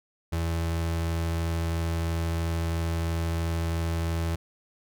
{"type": "tone", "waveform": "35% pulse", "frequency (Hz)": 83, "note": "E2", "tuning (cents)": 12, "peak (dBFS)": -24, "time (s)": [0.32, 4.36], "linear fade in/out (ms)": 10, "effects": []}